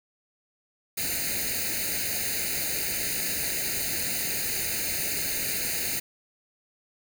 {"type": "noise with comb filter", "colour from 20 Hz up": "white", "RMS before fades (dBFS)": -29, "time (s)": [0.97, 6], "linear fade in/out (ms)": 10, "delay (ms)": 0.45, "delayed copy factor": 1, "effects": []}